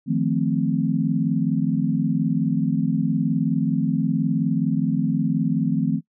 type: chord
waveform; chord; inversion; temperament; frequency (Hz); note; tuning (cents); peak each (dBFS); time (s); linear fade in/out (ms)
sine; F dominant seventh; third; equal with one note detuned; 155.56 / 174.61 / 220 / 259.7; Eb3 / F3 / A3 / C4; 0 / 0 / 0 / -13; -24; 0.06-6.01; 50
effects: noise-tail reverb RT60 0.1 s tail -23 dB re dry